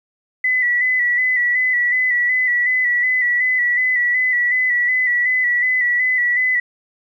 sine tone with vibrato, 1978 Hz, B6, 2 cents sharp, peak -14 dBFS, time 0.44-6.6 s, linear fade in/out 5 ms, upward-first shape square, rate 2.7 Hz, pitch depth 31 cents each way, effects 9-bit

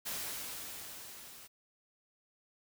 white noise with level ramp, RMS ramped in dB -38 to -53 dBFS, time 0.05-1.48 s, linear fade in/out 20 ms, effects none

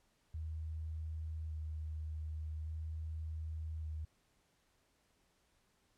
sine tone with vibrato, 78.5 Hz, D#2, 16 cents sharp, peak -39 dBFS, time 0.34-4.05 s, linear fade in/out 5 ms, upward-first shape square, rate 0.43 Hz, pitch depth 14 cents each way, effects pink hiss -75 dBFS RMS until 5.97 s + low-pass 11000 Hz 12 dB/octave

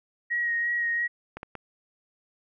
sine tone with vibrato, 1889 Hz, A#6, 22 cents sharp, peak -24 dBFS, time 0.3-1.08 s, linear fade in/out 20 ms, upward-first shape sine, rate 2.9 Hz, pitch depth 20 cents each way
clicks, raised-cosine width 0.5 ms, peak -22 dBFS, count 3, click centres 1.37 / 1.431 / 1.553 s
effects none

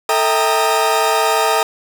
40% pulse tone cluster, 445.3 / 648 / 791 / 927 / 1239 Hz, A4 / E5 / G5 / A#5 / D#6, +21 / -30 / +15 / -10 / -8 cents, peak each -19 dBFS, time 0.09-1.63 s, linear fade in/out 2 ms, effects none

